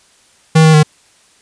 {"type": "tone with pitch steps", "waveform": "square", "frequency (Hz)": [159.2, 157.9, 153], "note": ["D#3", "D#3", "D#3"], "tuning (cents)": [40, 26, -29], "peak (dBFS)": -5, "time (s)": [0.55, 0.832], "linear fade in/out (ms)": 10, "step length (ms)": 94, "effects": ["white hiss -50 dBFS RMS until 1.41 s", "resampled to 22050 Hz"]}